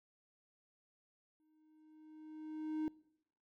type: tone with exponential growth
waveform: triangle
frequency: 310.5 Hz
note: D#4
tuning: 3 cents flat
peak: -32 dBFS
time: 1.4-2.88 s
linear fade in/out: 0 ms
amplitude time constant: 320 ms
effects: noise-tail reverb RT60 0.9 s tail -24 dB re dry